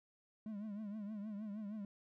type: tone with vibrato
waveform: triangle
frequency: 209.4 Hz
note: G#3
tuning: 15 cents sharp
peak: -40 dBFS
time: 0.46-1.85 s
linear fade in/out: 2 ms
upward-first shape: triangle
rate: 6.4 Hz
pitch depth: 110 cents each way
effects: none